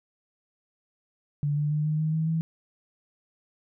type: tone with pitch steps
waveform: sine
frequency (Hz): 145.6 / 148.23 / 150.91 / 153.64 / 156.41 / 159.24 / 162.11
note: D3 / D3 / D3 / D#3 / D#3 / D#3 / E3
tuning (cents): -15 / +16 / +47 / -22 / +9 / +40 / -29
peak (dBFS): -23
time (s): 1.43-2.41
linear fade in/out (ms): 0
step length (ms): 140
effects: none